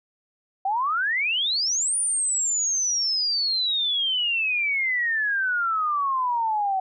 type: exponential two-way sweep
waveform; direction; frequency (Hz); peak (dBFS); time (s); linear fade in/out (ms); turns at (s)
sine; up then down; 750 to 9540 to 750; -21; 0.65-6.8; 5; 1.97
effects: none